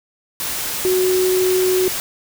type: tone in noise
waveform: sine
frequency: 369.9 Hz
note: F#4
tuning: in tune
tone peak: -14 dBFS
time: 0.85-1.88 s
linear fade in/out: 0 ms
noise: white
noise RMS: -24 dBFS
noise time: 0.4-2 s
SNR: +7 dB
effects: none